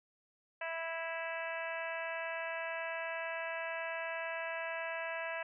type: harmonic tone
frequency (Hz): 329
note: E4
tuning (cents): -3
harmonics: 2 / 3 / 4 / 5 / 6 / 7 / 8 / 9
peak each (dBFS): -41 / -45 / -50 / -43 / -46 / -49 / -45 / -57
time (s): 0.61-5.43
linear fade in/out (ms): 5
effects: none